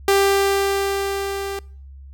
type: tone with level ramp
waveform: sawtooth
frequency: 394.8 Hz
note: G4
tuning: 12 cents sharp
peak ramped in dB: -9 to -22 dBFS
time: 0.08-1.59 s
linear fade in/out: 2 ms
effects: noise-tail reverb RT60 0.5 s tail -24 dB re dry + added 68 Hz sine -37 dBFS peak until 2.13 s